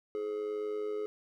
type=tone with amplitude modulation; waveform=triangle; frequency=422.7 Hz; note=G#4; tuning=31 cents sharp; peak=-28 dBFS; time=0.15-1.06 s; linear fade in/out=0 ms; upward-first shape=sine; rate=101 Hz; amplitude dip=60%; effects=none